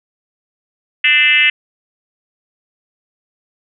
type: tone with frequency modulation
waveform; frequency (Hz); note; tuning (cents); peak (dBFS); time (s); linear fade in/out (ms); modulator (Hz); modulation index
sine; 2349; D7; 0; -8; 1.04-1.5; 5; 282; 2
effects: none